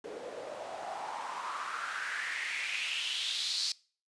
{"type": "noise with band-pass filter sweep", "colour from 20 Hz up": "white", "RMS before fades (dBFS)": -37, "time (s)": [0.04, 3.72], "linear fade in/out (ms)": 2, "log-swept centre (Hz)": [430, 4600], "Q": 4.9, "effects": ["noise-tail reverb RT60 0.4 s tail -22 dB re dry", "resampled to 22050 Hz"]}